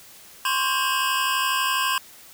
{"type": "tone cluster", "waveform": "square", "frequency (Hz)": [1043, 1115, 1594, 2579, 2853], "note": ["C6", "C#6", "G6", "E7", "F7"], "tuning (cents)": [-6, 10, 28, -39, 36], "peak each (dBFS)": [-25, -31, -28, -32, -29], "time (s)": [0.45, 1.98], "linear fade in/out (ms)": 2, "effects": ["white hiss -47 dBFS RMS until 2.33 s"]}